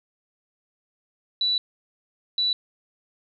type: tone bursts at uneven times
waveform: sine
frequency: 3951 Hz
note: B7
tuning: in tune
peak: -20 dBFS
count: 2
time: 1.41-1.58 / 2.38-2.53 s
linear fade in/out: 2 ms
effects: none